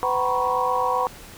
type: tone cluster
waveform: sine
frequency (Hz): 504 / 756 / 949 / 997 / 1099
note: B4 / F#5 / A#5 / B5 / C#6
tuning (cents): +35 / +37 / +31 / +16 / -15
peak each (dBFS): -26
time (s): 0.03-1.07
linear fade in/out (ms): 0
effects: pink hiss -43 dBFS RMS until 1.37 s